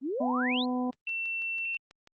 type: exponential sweep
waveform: sine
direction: up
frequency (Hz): 244.1 to 4444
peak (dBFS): -29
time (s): 0.01-0.66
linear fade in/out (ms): 50
type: harmonic tone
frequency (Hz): 250.3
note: B3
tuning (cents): +23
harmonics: 1 / 2 / 3 / 4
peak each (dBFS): -28 / -37 / -37 / -40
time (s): 0.2-0.91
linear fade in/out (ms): 10
type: click train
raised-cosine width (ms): 0.2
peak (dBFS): -35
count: 8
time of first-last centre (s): 0.93-2.074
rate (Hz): 6.12
type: tone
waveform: sine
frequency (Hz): 2700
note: E7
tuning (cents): +41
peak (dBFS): -30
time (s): 1.07-1.77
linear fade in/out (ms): 2
effects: Opus 24 kbps